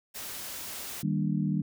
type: noise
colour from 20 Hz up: white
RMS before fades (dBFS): -39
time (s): 0.14-1.03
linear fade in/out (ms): 20
type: chord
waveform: sine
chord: Eb major seventh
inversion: none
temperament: equal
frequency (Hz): 155.56 / 196 / 233.1 / 293.7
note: Eb3 / G3 / Bb3 / D4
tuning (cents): 0 / 0 / 0 / 0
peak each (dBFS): -29 / -29 / -35 / -35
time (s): 1.03-1.62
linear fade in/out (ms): 5
effects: none